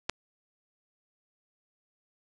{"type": "clicks", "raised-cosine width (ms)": 0.2, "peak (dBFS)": [-26, -10], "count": 2, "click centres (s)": [0.093, 0.096], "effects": ["resampled to 22050 Hz"]}